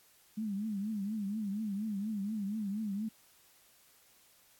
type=tone with vibrato; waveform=sine; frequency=207.7 Hz; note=G#3; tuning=in tune; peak=-33 dBFS; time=0.37-3.09 s; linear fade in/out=10 ms; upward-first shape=triangle; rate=4.2 Hz; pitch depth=140 cents each way; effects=white hiss -64 dBFS RMS until 4.59 s + AAC 64 kbps